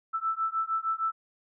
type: beating tone pair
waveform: sine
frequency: 1318.5 / 1325 Hz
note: E6 / E6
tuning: 0 / +9 cents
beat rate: 6.5 Hz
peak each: -30 dBFS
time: 0.13-1.12 s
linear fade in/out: 20 ms
effects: none